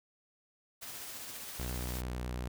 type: noise with tremolo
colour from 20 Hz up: white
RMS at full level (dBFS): -43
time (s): 0.81-2.02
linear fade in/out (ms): 20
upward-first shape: triangle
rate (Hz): 15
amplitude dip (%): 30
type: tone with vibrato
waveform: sawtooth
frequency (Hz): 61.74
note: B1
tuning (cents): 0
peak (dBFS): -32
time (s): 1.59-2.48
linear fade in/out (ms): 5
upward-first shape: sine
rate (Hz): 9.1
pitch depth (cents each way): 18
effects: none